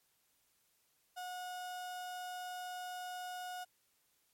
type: tone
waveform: 35% pulse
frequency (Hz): 726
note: F#5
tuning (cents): -33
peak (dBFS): -40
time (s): 1.16-3.65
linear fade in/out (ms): 20
effects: white hiss -75 dBFS RMS until 4.33 s + MP3 64 kbps